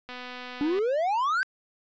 click train, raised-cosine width 0.3 ms, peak -24 dBFS, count 175, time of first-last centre 0.09-0.789 s, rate 249 Hz
triangle exponential sweep, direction up, 278.8 to 1597 Hz, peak -21 dBFS, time 0.61-1.43 s, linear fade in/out 0 ms
effects resampled to 16000 Hz

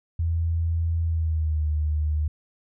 sine tone with pitch glide, 83 to 76.11 Hz, E2 to D#2, +12 to -38 cents, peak -21 dBFS, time 0.19-2.28 s, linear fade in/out 5 ms, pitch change -150 cents, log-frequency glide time 1.03-1.66 s, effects none

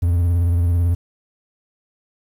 triangle tone with vibrato, 86.3 Hz, F2, 20 cents flat, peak -12 dBFS, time 0.02-0.95 s, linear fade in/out 10 ms, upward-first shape sine, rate 18 Hz, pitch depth 55 cents each way, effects 8-bit

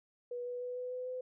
sine tone with pitch steps, 487.2 / 491.2 / 495.1 / 499.2 / 503.2 / 507.3 Hz, B4 / B4 / B4 / B4 / B4 / B4, -24 / -9 / +4 / +19 / +32 / +46 cents, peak -37 dBFS, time 0.31-1.21 s, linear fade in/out 5 ms, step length 150 ms, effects none

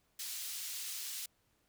pink high-pass noise, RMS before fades -42 dBFS, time 0.19-1.26 s, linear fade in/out 5 ms, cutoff 3900 Hz, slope 12 dB/octave, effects pink hiss -75 dBFS RMS until 1.68 s

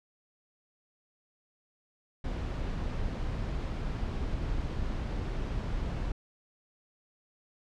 brown noise, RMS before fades -33 dBFS, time 2.24-6.12 s, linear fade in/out 5 ms, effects low-pass 5000 Hz 12 dB/octave

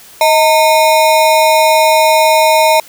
square ring-modulated tone, 771 Hz, G5, 29 cents flat, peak -4 dBFS, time 0.21-2.8 s, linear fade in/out 2 ms, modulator 141 Hz, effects white hiss -38 dBFS RMS until 2.88 s

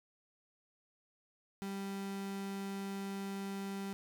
35% pulse tone, 196.5 Hz, G3, 4 cents sharp, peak -37 dBFS, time 1.62-3.93 s, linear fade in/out 0 ms, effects none

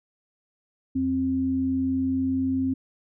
sine tone pair together, 88 / 263.7 Hz, F2 / C4, +14 / +14 cents, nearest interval octave + perfect fifth, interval 1900 cents, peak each -33 / -22 dBFS, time 0.95-2.74 s, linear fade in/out 10 ms, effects none

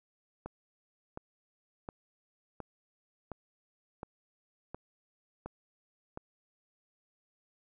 click train, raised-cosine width 1 ms, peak -26 dBFS, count 9, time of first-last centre 0.46-6.174 s, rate 1.4 Hz, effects none

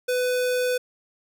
square tone, 499.4 Hz, B4, 19 cents sharp, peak -22 dBFS, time 0.08-0.78 s, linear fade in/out 10 ms, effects none

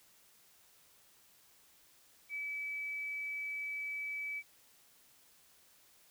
sine tone, 2296 Hz, D7, 40 cents flat, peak -37 dBFS, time 2.29-4.43 s, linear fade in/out 50 ms, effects white hiss -65 dBFS RMS until 6.1 s

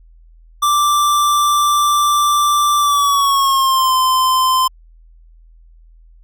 square tone with pitch glide, 1174.7 to 1034.5 Hz, D6 to C6, 0 to -20 cents, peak -12 dBFS, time 0.62-4.68 s, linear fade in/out 10 ms, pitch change -220 cents, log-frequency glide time 2.78-3.94 s, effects added 41 Hz sine -42 dBFS peak until 6.23 s

